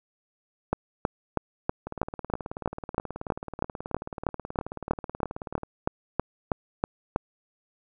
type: two click trains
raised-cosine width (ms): 1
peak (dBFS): -9 / -20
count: 21 / 71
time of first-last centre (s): 0.73-7.161 / 1.87-5.633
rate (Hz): 3.11 / 18.6
effects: none

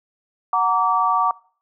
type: chord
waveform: sine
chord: Gb augmented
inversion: none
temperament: just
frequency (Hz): 740 / 925 / 1156.2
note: Gb5 / Bb5 / D6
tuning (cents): 0 / -14 / -27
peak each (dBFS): -22 / -22 / -18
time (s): 0.53-1.31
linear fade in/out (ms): 2
effects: noise-tail reverb RT60 0.5 s tail -23 dB re dry

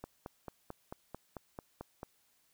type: click train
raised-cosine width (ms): 1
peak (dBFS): -28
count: 10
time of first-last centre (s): 0.04-2.031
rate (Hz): 4.52
effects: white hiss -72 dBFS RMS until 2.53 s

